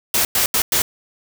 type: noise bursts at uneven times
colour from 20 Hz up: white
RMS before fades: -17 dBFS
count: 4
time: 0.14-0.25 / 0.35-0.46 / 0.54-0.62 / 0.72-0.82 s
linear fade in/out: 2 ms
effects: none